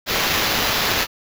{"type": "noise with sample-and-hold", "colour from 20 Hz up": "violet", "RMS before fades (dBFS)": -20, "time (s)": [0.06, 1.07], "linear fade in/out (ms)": 50, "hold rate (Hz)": 8820, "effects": []}